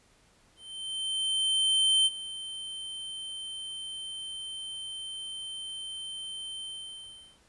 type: tone with ADSR envelope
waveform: square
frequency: 3102 Hz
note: G7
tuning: 19 cents flat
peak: -21 dBFS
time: 0.56-7.39 s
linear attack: 1500 ms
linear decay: 33 ms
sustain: -16 dB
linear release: 760 ms
effects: pink hiss -63 dBFS RMS until 7.48 s + resampled to 24000 Hz